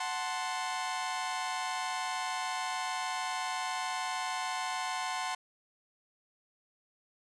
sawtooth chord, F# diminished, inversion none, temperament equal, 740 / 880 / 1046.5 Hz, F#5 / A5 / C6, 0 / 0 / 0 cents, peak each -33 / -35 / -33 dBFS, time 0-5.35 s, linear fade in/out 5 ms, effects resampled to 22050 Hz + 9-bit

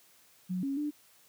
sine tone with pitch steps, 183 / 274.9 / 296.1 Hz, F#3 / C#4 / D4, -19 / -14 / +14 cents, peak -30 dBFS, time 0.49-0.91 s, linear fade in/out 20 ms, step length 140 ms, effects white hiss -62 dBFS RMS until 1.28 s + high-pass 80 Hz 12 dB/octave

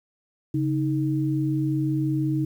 sine tone pair together, 138.59 / 312.7 Hz, C#3 / D#4, 0 / +9 cents, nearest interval octave + major second, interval 1409 cents, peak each -24 dBFS, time 0.54-2.45 s, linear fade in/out 5 ms, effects 9-bit

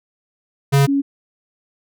square / sine tone pair in turn, 139.3 / 278.6 Hz, C#3 / C#4, +9 / +9 cents, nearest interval octave, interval 1200 cents, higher second, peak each -11 / -14 dBFS, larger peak first, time 0.72-0.87 / 0.87-1.02 s, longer neither, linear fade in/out 20 ms, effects none

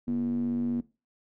square tone with band-pass filter, 48 Hz, G1, 36 cents flat, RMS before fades -29 dBFS, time 0.07-0.81 s, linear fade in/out 10 ms, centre 250 Hz, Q 9.4, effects noise-tail reverb RT60 0.3 s tail -20 dB re dry

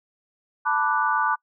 sine chord, B minor seventh, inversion third, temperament equal, 880 / 987.8 / 1174.7 / 1480 Hz, A5 / B5 / D6 / F#6, 0 / 0 / 0 / 0 cents, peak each -25 / -27 / -24 / -25 dBFS, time 0.65-1.36 s, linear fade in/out 20 ms, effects noise-tail reverb RT60 0.1 s tail -25 dB re dry

